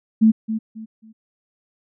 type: tone with echo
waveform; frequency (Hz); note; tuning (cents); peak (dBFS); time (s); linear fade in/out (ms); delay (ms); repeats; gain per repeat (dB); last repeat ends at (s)
sine; 220.4; A3; +3; -9; 0.21-0.32; 20; 270; 3; -11; 1.13
effects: none